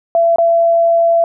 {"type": "tone with dropouts", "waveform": "sine", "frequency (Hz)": 673, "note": "E5", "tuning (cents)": 36, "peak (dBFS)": -8, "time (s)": [0.15, 1.24], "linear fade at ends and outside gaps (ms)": 1, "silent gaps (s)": [0.36, 0.384], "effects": []}